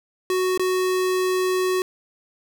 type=tone with dropouts; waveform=square; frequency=370 Hz; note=F#4; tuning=in tune; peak=-20 dBFS; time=0.3-1.82 s; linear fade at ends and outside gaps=1 ms; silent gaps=0.576-0.595 s; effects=none